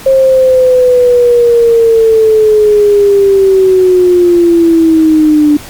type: linear sweep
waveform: sine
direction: down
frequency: 536 to 293.7 Hz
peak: -3 dBFS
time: 0.06-5.57 s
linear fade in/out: 5 ms
effects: pink hiss -29 dBFS RMS until 5.69 s + Opus 48 kbps